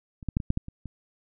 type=clicks; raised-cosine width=5 ms; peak=-29 / -16 / -11 / -20 / -10 / -14 / -26 / -25 dBFS; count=8; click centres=0.228 / 0.287 / 0.369 / 0.402 / 0.504 / 0.574 / 0.684 / 0.857 s; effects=none